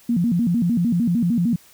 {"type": "tone with vibrato", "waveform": "sine", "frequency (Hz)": 202.3, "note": "G#3", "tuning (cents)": -45, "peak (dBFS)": -16, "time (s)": [0.09, 1.56], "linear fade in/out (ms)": 5, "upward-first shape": "square", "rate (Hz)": 6.6, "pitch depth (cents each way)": 270, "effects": ["white hiss -51 dBFS RMS until 1.73 s"]}